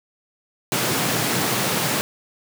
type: high-pass noise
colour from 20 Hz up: pink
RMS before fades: -22 dBFS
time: 0.72-2.01 s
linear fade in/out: 0 ms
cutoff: 110 Hz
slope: 48 dB/octave
effects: none